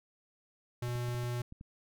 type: tone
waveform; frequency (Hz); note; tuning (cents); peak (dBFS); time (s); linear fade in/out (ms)
square; 121.5; B2; -28; -34; 0.82-1.42; 5
type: clicks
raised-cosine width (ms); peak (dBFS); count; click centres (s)
5; -35; 8; 0.884 / 0.955 / 1.086 / 1.148 / 1.239 / 1.407 / 1.524 / 1.611
effects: none